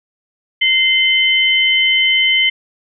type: tone pair together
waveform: sine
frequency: 2079 / 3058 Hz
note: C7 / G7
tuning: -12 / -44 cents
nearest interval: perfect fifth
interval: 668 cents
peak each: -13 dBFS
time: 0.61-2.5 s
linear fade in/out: 10 ms
effects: none